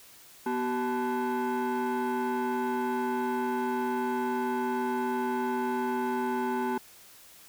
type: tone with frequency modulation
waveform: sine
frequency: 245.2 Hz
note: B3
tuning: 12 cents flat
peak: -24 dBFS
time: 0.46-6.78 s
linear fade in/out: 5 ms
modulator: 626 Hz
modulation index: 1.4
effects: tanh soft clip ceiling -26 dBFS + white hiss -53 dBFS RMS until 7.48 s